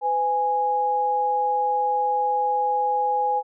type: tone pair together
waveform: sine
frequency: 504 / 828 Hz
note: B4 / G#5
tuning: +35 / -5 cents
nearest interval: major sixth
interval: 860 cents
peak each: -27 / -20 dBFS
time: 0.01-3.43 s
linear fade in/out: 50 ms
effects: none